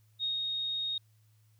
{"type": "tone with ADSR envelope", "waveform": "sine", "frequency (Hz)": 3729, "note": "A#7", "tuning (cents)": 0, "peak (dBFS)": -29, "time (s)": [0.19, 0.98], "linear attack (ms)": 45, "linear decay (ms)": 160, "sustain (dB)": -2, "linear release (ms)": 4, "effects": ["added 108 Hz sine -62 dBFS peak until 1.59 s", "white hiss -74 dBFS RMS until 1.59 s"]}